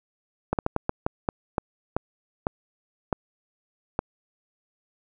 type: slowing click train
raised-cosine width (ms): 1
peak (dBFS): -9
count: 12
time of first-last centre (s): 0.53-3.991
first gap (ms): 58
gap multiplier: 1.31
effects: none